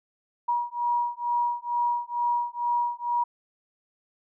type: beating tone pair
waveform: sine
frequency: 957 / 959.2 Hz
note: A#5 / A#5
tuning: +45 / +49 cents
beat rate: 2.2 Hz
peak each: -27 dBFS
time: 0.48-3.24 s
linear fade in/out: 10 ms
effects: none